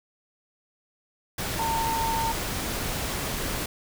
sine tone in noise, 907 Hz, A#5, 48 cents flat, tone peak -25 dBFS, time 1.59-2.32 s, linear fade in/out 5 ms, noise pink, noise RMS -30 dBFS, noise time 1.38-3.66 s, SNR +2 dB, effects none

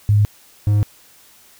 sine / triangle tone pair in turn, 103.83 / 103.83 Hz, G#2 / G#2, 0 / 0 cents, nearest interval unison, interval 0 cents, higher neither, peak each -10 dBFS, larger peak neither, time 0.09-0.25 / 0.67-0.83 s, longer neither, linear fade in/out 0 ms, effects white hiss -49 dBFS RMS until 1.59 s

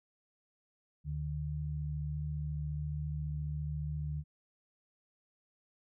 sine tone pair together, 75.3 / 149.78 Hz, D2 / D3, +44 / +34 cents, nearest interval octave, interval 1190 cents, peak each -38 / -36 dBFS, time 1.04-4.24 s, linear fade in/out 50 ms, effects none

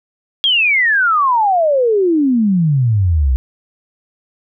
sine exponential sweep, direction down, 3322 to 60.7 Hz, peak -10 dBFS, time 0.44-3.36 s, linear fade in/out 0 ms, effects none

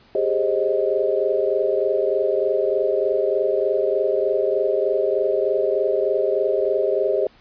sine chord, Ab major seventh, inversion third, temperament equal with one note detuned, 392 / 415.3 / 532.4 / 622.3 Hz, G4 / Ab4 / C5 / Eb5, 0 / 0 / +30 / 0 cents, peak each -23 dBFS, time 0.15-7.27 s, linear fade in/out 2 ms, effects pink hiss -53 dBFS RMS until 7.4 s + resampled to 11025 Hz

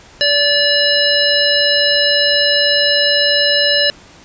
harmonic tone, 579 Hz, D5, 25 cents flat, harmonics 1 / 3 / 5 / 7 / 9, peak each -17 / -17 / -17 / -17 / -17 dBFS, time 0.21-3.9 s, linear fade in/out 0 ms, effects pink hiss -42 dBFS RMS until 4.24 s + resampled to 16000 Hz

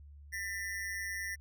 square ring-modulated tone, 1891 Hz, A#6, 24 cents sharp, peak -34 dBFS, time 0.32-1.36 s, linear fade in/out 20 ms, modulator 95.5 Hz, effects added 72 Hz sine -50 dBFS peak until 1.4 s

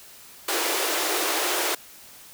pink high-pass noise, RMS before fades -25 dBFS, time 0.48-1.75 s, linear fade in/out 5 ms, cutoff 310 Hz, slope 96 dB/octave, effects white hiss -47 dBFS RMS until 2.33 s

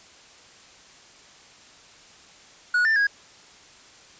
triangle tone with pitch steps, 1460 / 1781 / 1646 Hz, F#6 / A6 / G#6, -24 / +21 / -16 cents, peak -16 dBFS, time 2.74-3.07 s, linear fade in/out 5 ms, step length 110 ms, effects white hiss -50 dBFS RMS until 4.19 s + resampled to 16000 Hz

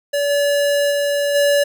square tone with level steps, 573 Hz, D5, 43 cents flat, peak -17 / -15 / -17 / -13 dBFS, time 0.13-1.64 s, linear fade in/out 10 ms, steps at 0.29 / 0.9 / 1.34 s, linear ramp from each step 20 ms, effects none

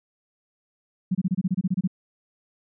sine tone bursts, 185 Hz, F#3, in tune, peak -19 dBFS, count 12, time 1.11-1.876 s, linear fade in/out 10 ms, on 40 ms, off 26 ms, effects none

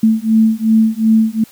sine beating tone pair, 220 / 222.7 Hz, A3 / A3, 0 / +21 cents, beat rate 2.7 Hz, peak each -12 dBFS, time 0.03-1.44 s, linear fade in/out 5 ms, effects white hiss -44 dBFS RMS until 1.51 s

